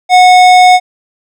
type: tone with hard clipping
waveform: sine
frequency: 731 Hz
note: F#5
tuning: 21 cents flat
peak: -3 dBFS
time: 0.09-0.8 s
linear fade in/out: 50 ms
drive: 15 dB
effects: none